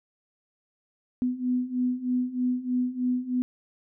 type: beating tone pair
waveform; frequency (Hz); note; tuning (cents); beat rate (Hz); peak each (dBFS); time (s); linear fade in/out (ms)
sine; 248.1 / 251.3; B3 / B3; +8 / +30; 3.2; -29 / -26; 1.22-3.42; 0
effects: none